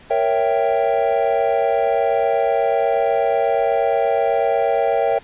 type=chord; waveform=triangle; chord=A# diminished seventh; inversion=none; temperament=equal with one note detuned; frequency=466.2 / 554.4 / 662.7 / 784 Hz; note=A#4 / C#5 / E5 / G5; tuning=0 / 0 / +9 / 0 cents; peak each=-19 dBFS; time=0.1-5.19 s; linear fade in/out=10 ms; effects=pink hiss -45 dBFS RMS until 5.23 s + resampled to 8000 Hz